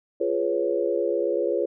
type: chord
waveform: sine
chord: C# dominant seventh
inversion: first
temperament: equal with one note detuned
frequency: 347 / 415.3 / 493.9 / 554.4 Hz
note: E#4 / G#4 / B4 / C#5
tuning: -11 / 0 / 0 / 0 cents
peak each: -27 dBFS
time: 0.2-1.66 s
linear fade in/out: 10 ms
effects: none